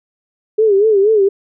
sine tone with vibrato, 415.3 Hz, G#4, in tune, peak -8 dBFS, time 0.58-1.29 s, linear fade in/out 10 ms, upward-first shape sine, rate 4.2 Hz, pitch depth 120 cents each way, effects none

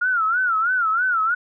sine tone with vibrato, 1396.9 Hz, F6, in tune, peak -17 dBFS, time 0.01-1.35 s, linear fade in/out 10 ms, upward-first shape sine, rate 3.1 Hz, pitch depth 150 cents each way, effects none

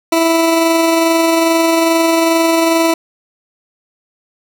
20% pulse tone with amplitude modulation, 329.6 Hz, E4, in tune, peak -4 dBFS, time 0.12-2.94 s, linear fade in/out 5 ms, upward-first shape sine, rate 22.4 Hz, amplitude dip 25%, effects none

